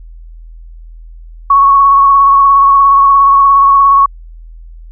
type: tone with vibrato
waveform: sine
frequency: 1108.7 Hz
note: C#6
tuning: in tune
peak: -3 dBFS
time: 1.5-4.06 s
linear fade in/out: 5 ms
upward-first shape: triangle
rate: 17 Hz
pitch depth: 27 cents each way
effects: added 41 Hz sine -29 dBFS peak until 4.91 s